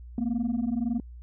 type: tone pair together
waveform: sine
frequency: 224.6 / 246.3 Hz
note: A3 / B3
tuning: +36 / -5 cents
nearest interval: major second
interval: 159 cents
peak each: -26 / -26 dBFS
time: 0.18-1 s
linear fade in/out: 2 ms
effects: tanh soft clip ceiling -22 dBFS + added 60 Hz sine -41 dBFS peak until 1.22 s